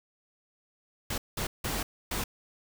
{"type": "noise bursts at uneven times", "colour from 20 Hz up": "pink", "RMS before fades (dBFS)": -32, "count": 4, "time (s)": [[1.1, 1.18], [1.37, 1.47], [1.64, 1.83], [2.11, 2.24]], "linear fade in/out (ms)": 5, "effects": []}